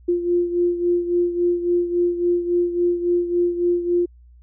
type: beating tone pair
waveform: sine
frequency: 349.2 / 352.8 Hz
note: F4 / F4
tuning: 0 / +18 cents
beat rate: 3.6 Hz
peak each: -18 / -24 dBFS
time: 0.08-4.06 s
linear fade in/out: 10 ms
effects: added 60 Hz sine -45 dBFS peak until 4.42 s